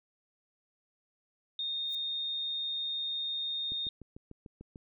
sine tone, 3677 Hz, A#7, 24 cents flat, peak -32 dBFS, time 1.59-3.89 s, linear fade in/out 2 ms
blue noise with exponential growth, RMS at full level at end -49 dBFS, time 1.82-1.95 s, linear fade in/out 1 ms, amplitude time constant 27 ms
click train, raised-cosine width 3 ms, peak -34 dBFS, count 8, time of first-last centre 3.72-4.759 s, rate 6.74 Hz
effects none

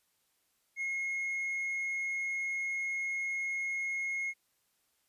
triangle tone with hard clipping, 2159 Hz, C#7, 46 cents flat, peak -31 dBFS, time 0.76-4.34 s, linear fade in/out 50 ms, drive 1 dB, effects white hiss -75 dBFS RMS until 5.08 s + resampled to 32000 Hz

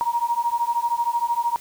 sine beating tone pair, 937 / 950 Hz, A#5 / A#5, +9 / +33 cents, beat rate 13 Hz, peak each -23 dBFS, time 0.01-1.56 s, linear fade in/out 0 ms, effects white hiss -45 dBFS RMS until 1.6 s

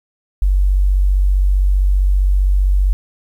sine tone, 47.64 Hz, G1, 49 cents flat, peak -10 dBFS, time 0.42-2.93 s, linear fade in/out 0 ms, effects 8-bit

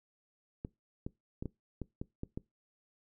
clicks, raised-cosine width 3 ms, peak -25 dBFS, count 8, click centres 0.649 / 1.065 / 1.425 / 1.457 / 1.817 / 2.015 / 2.234 / 2.375 s, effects noise-tail reverb RT60 0.2 s tail -22 dB re dry

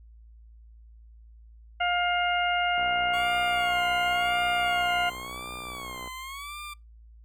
harmonic tone, 707 Hz, F5, 21 cents sharp, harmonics 1 / 2 / 3 / 4, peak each -26 / -29 / -31 / -32 dBFS, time 1.8-5.1 s, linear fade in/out 10 ms
click train, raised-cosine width 1 ms, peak -28 dBFS, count 204, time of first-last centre 2.78-6.075 s, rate 61.6 Hz
20% pulse tone with vibrato, 1109 Hz, C#6, in tune, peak -32 dBFS, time 3.13-6.74 s, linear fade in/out 10 ms, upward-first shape sine, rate 0.93 Hz, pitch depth 130 cents each way
effects noise-tail reverb RT60 0.2 s tail -25 dB re dry + added 56 Hz sine -48 dBFS peak until 7.24 s

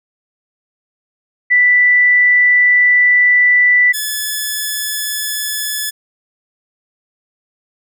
sine / 5% pulse tone pair in turn, 1975.5 / 1719.7 Hz, B6 / A6, 0 / -40 cents, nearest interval major second, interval 240 cents, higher first, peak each -7 dBFS, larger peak neither, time 1.5-3.93 / 3.93-5.91 s, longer first, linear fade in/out 20 ms, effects none

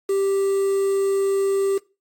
triangle tone with quantisation, 392 Hz, G4, in tune, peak -16 dBFS, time 0.09-1.78 s, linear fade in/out 5 ms, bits 6, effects noise-tail reverb RT60 0.3 s tail -22 dB re dry + AAC 64 kbps

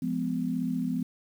sine chord, F diminished, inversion none, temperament just, 174.61 / 209.5 / 251.4 Hz, F3 / Ab3 / Cb4, 0 / +15 / +31 cents, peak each -32 / -34 / -29 dBFS, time 0.02-1.03 s, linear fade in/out 5 ms, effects 9-bit

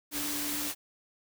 sine tone in noise, 293.7 Hz, D4, in tune, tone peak -38 dBFS, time 0.11-0.72 s, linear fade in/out 50 ms, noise white, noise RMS -34 dBFS, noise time 0.11-0.75 s, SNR -7 dB, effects none

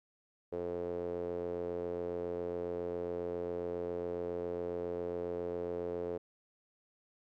sawtooth tone with band-pass filter, 87.31 Hz, F2, in tune, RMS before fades -38 dBFS, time 0.52-6.18 s, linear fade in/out 10 ms, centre 460 Hz, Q 5.3, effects none

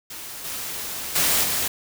white noise with level steps, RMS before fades -36 / -31 / -20 / -24 dBFS, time 0.1-1.68 s, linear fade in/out 5 ms, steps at 0.44 / 1.15 / 1.43 s, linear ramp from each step 10 ms, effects none

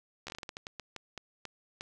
slowing click train, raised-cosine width 0.2 ms, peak -23 dBFS, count 15, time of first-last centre 0.27-1.809 s, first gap 13 ms, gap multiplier 1.29, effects none

